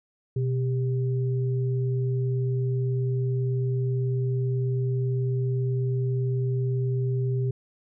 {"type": "tone pair together", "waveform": "sine", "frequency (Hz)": [126.1, 396.5], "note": ["B2", "G4"], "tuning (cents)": [36, 20], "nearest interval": "octave + minor sixth", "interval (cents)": 1984, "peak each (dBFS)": [-23, -32], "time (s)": [0.36, 7.51], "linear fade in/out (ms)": 5, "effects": []}